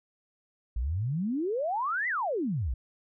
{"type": "exponential two-way sweep", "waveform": "sine", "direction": "up then down", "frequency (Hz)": [52.8, 2057, 52.8], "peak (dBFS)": -27, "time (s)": [0.76, 2.74], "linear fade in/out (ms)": 5, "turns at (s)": 2.08, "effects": []}